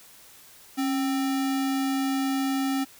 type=tone with sample-and-hold; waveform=sine; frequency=271.9 Hz; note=C#4; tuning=33 cents flat; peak=-23 dBFS; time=0.77-2.85 s; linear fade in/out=20 ms; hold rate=1050 Hz; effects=white hiss -51 dBFS RMS until 2.99 s